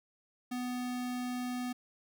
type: tone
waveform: square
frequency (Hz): 248.3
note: B3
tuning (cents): +9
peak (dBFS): -35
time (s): 0.51-1.73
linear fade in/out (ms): 10
effects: none